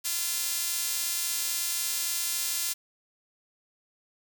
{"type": "tone with high-pass filter", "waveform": "sawtooth", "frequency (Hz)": 343.6, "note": "F4", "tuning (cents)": -28, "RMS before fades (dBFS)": -30, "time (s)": [0.04, 2.74], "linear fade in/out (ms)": 20, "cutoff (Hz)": 5900, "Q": 0.53, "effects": []}